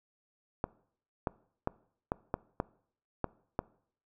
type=clicks; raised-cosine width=1 ms; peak=-16 dBFS; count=8; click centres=0.641 / 1.272 / 1.674 / 2.119 / 2.341 / 2.601 / 3.243 / 3.591 s; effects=noise-tail reverb RT60 0.6 s tail -22 dB re dry